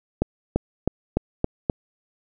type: accelerating click train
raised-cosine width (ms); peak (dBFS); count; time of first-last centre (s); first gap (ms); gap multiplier
2; -6; 6; 0.22-1.698; 340; 0.93
effects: none